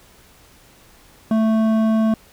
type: tone with hard clipping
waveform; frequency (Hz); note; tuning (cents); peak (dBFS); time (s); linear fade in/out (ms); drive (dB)
sine; 220.7; A3; +5; -16; 1.31-2.14; 2; 10
effects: pink hiss -50 dBFS RMS until 2.32 s